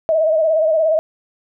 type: tone with vibrato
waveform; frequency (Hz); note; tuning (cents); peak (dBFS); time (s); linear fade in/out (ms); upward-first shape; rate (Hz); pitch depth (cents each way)
sine; 634; D#5; +32; -12; 0.09-0.99; 0; sine; 17; 63
effects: none